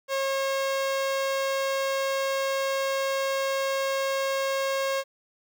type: tone with notch filter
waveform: sawtooth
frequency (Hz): 542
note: C#5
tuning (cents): -39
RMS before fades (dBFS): -27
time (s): 0.08-5.04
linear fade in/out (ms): 50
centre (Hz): 11000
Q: 1.3
effects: 10-bit